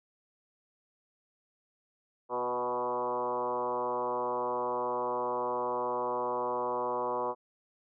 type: tone with frequency modulation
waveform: sine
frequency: 738 Hz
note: F#5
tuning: 5 cents flat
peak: -29 dBFS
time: 2.29-7.35 s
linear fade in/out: 50 ms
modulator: 123 Hz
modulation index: 3
effects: none